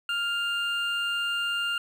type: tone pair together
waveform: triangle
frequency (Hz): 1401.8 / 2802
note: F6 / F7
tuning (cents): +6 / +5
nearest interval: octave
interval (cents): 1199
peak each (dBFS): -27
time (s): 0.09-1.78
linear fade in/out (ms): 2
effects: none